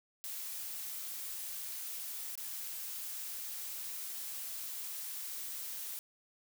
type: noise with dropouts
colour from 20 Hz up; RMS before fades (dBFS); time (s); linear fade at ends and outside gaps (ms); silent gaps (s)
blue; -42; 0.24-5.99; 0; 2.354-2.376
effects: none